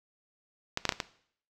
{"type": "clicks", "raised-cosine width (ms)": 0.2, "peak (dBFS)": [-11, -9, -6, -15, -12], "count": 5, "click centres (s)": [0.774, 0.853, 0.892, 0.923, 1.002], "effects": ["noise-tail reverb RT60 0.6 s tail -17 dB re dry"]}